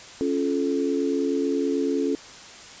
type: chord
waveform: sine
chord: Db augmented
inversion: none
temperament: just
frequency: 277.2 / 346.5 / 433.1 Hz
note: Db4 / F4 / A4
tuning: 0 / -14 / -27 cents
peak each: -24 / -28 / -26 dBFS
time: 0.21-2.15 s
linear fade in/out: 0 ms
effects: white hiss -43 dBFS RMS until 2.8 s + resampled to 16000 Hz